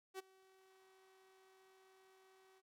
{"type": "tone with ADSR envelope", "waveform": "sawtooth", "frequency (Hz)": 380, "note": "F#4", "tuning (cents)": 46, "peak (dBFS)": -39, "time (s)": [0.14, 2.62], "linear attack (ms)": 49, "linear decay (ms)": 18, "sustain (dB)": -24, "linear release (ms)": 42, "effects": ["AAC 48 kbps"]}